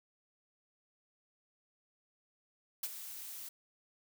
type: noise with ADSR envelope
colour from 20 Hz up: blue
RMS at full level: -35 dBFS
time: 2.83-3.49 s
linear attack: 5 ms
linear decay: 43 ms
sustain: -11 dB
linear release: 7 ms
effects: none